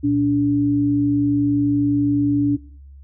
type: tone pair together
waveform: sine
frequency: 119.5 / 288 Hz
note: A#2 / D4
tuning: +43 / -34 cents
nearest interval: octave + minor third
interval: 1523 cents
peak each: -24 / -15 dBFS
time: 0.03-2.57 s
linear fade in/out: 20 ms
effects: noise-tail reverb RT60 0.5 s tail -20 dB re dry + added 69 Hz sine -39 dBFS peak until 3.03 s